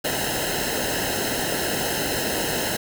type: noise with comb filter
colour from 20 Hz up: pink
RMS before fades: -25 dBFS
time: 0.04-2.77 s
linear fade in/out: 10 ms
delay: 0.86 ms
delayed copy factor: -0.85
effects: none